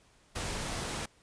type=noise; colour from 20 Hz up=pink; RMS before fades=-36 dBFS; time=0.35-1.06 s; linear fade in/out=10 ms; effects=pink hiss -64 dBFS RMS until 1.22 s + resampled to 22050 Hz